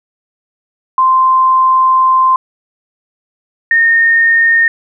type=tone pair in turn; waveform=sine; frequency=1042 / 1835.8 Hz; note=C6 / A#6; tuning=-7 / -27 cents; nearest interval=minor seventh; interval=980 cents; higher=second; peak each=-6 dBFS; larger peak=neither; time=0.98-2.36 / 3.71-4.68 s; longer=first; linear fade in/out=2 ms; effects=none